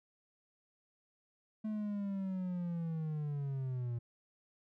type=linear sweep; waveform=triangle; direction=down; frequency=217.5 to 116.7 Hz; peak=-33 dBFS; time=1.64-3.99 s; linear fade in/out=10 ms; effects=none